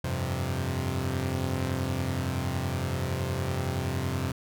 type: chord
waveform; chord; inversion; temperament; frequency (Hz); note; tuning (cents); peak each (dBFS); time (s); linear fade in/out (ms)
sawtooth; F suspended second; none; equal; 87.31 / 98 / 130.81; F2 / G2 / C3; 0 / 0 / 0; -28 / -30 / -27; 0.04-4.32; 5
effects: none